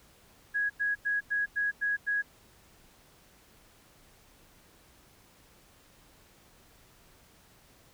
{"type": "tone bursts", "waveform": "sine", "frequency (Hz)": 1661.2, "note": "G#6", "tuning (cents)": 0, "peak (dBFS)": -26, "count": 7, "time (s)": [0.54, 2.224], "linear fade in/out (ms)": 20, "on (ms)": 160, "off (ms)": 94, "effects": ["pink hiss -60 dBFS RMS until 7.93 s"]}